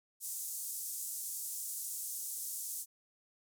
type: band-pass noise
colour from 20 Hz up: pink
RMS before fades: -41 dBFS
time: 0.2-2.86 s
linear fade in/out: 50 ms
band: 7200 to 15000 Hz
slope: 24 dB/octave
effects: none